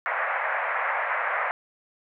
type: band-pass noise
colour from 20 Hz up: white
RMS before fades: -27 dBFS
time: 0.06-1.51 s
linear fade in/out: 0 ms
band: 550 to 2100 Hz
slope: 48 dB/octave
effects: none